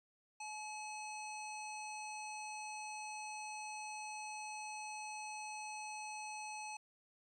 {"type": "harmonic tone", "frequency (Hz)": 854, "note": "G#5", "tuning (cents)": 48, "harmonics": [1, 3, 5, 7, 9, 10], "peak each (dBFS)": [-46, -49, -57, -53, -62, -59], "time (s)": [0.4, 6.77], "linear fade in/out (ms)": 5, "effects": ["13-bit"]}